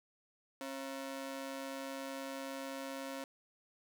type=ring-modulated tone; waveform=sawtooth; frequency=406.1 Hz; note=G#4; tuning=39 cents flat; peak=-34 dBFS; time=0.61-3.24 s; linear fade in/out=0 ms; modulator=135 Hz; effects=none